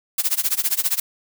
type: noise with tremolo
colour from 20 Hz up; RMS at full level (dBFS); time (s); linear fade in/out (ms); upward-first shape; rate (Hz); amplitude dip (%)
blue; -18; 0.18-1; 5; sine; 15; 95
effects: none